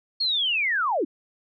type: linear sweep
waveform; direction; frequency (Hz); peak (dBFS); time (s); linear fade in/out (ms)
sine; down; 4363 to 246.9; -21; 0.2-1.05; 10
effects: none